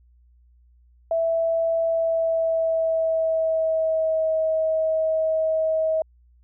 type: tone with pitch glide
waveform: sine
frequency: 659.3 to 637.2 Hz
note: E5 to D#5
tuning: 0 to +41 cents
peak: -19 dBFS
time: 1.11-6.02 s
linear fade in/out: 2 ms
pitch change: -59 cents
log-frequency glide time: 1.84-4.32 s
effects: added 60 Hz sine -53 dBFS peak until 6.43 s